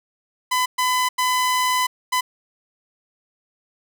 sawtooth tone bursts at uneven times, 1007 Hz, B5, 33 cents sharp, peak -14 dBFS, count 4, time 0.51-0.66 / 0.78-1.09 / 1.18-1.87 / 2.12-2.21 s, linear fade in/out 10 ms, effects none

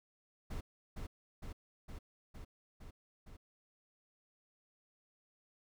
brown noise with echo, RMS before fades -41 dBFS, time 0.5-0.61 s, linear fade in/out 10 ms, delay 460 ms, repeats 6, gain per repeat -2 dB, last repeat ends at 3.37 s, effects none

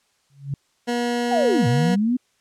sine tone with exponential growth, 139.5 Hz, C#3, 11 cents sharp, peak -20 dBFS, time 0.3-0.54 s, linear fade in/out 2 ms, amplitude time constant 52 ms
20% pulse tone, 240.2 Hz, B3, 48 cents flat, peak -16 dBFS, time 0.87-1.96 s, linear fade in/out 20 ms
sine linear two-way sweep, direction down then up, 775 to 113.3 to 257.5 Hz, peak -17 dBFS, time 1.31-2.17 s, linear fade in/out 10 ms, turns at 1.67 s
effects white hiss -65 dBFS RMS until 2.4 s + low-pass 8000 Hz 12 dB/octave

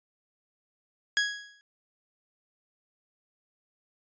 sawtooth tone with exponential decay, 1661.2 Hz, G#6, in tune, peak -17 dBFS, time 1.17-1.61 s, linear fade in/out 0 ms, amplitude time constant 94 ms, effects resampled to 16000 Hz

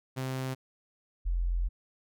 sawtooth / sine tone pair in turn, 130.81 / 43.38 Hz, C3 / F1, 0 / -11 cents, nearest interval octave + perfect fifth, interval 1911 cents, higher first, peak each -28 / -26 dBFS, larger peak second, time 0.16-0.55 / 1.25-1.69 s, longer second, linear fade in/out 20 ms, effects none

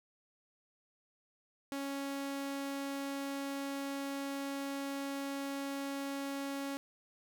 sawtooth tone, 277.2 Hz, C#4, in tune, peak -33 dBFS, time 1.72-6.77 s, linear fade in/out 0 ms, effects none

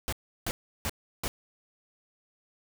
pink noise bursts, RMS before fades -31 dBFS, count 4, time 0.08-1.28 s, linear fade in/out 0 ms, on 45 ms, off 340 ms, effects none

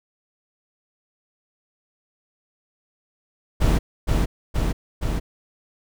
brown noise with echo, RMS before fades -17 dBFS, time 3.6-3.79 s, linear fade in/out 20 ms, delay 470 ms, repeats 3, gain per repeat -2 dB, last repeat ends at 5.2 s, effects none

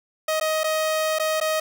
sawtooth tone with dropouts, 628 Hz, D#5, 16 cents sharp, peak -17 dBFS, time 0.28-1.6 s, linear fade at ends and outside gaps 5 ms, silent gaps 0.4-0.41 / 0.635-0.641 / 1.187-1.196 / 1.402-1.411 s, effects none

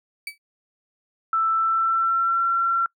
35% pulse tone with exponential decay, 2293 Hz, D7, 42 cents flat, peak -24 dBFS, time 0.27-0.38 s, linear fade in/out 2 ms, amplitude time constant 22 ms
sine tone with pitch glide, 1325 to 1360.7 Hz, E6 to F6, +9 to -45 cents, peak -18 dBFS, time 1.33-2.86 s, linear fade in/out 2 ms, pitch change +46 cents, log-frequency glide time 1.52-2.44 s
effects noise-tail reverb RT60 0.1 s tail -25 dB re dry

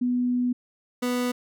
sine / 30% pulse tone pair in turn, 246.9 / 246.9 Hz, B3 / B3, 0 / 0 cents, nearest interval unison, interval 0 cents, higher neither, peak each -21 / -21 dBFS, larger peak neither, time 0.01-0.53 / 1.02-1.32 s, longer first, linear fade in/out 10 ms, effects none

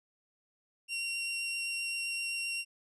sawtooth tone with vibrato, 2750 Hz, F7, 27 cents flat, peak -30 dBFS, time 0.88-2.65 s, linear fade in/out 50 ms, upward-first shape triangle, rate 7.7 Hz, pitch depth 9 cents each way, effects resampled to 24000 Hz

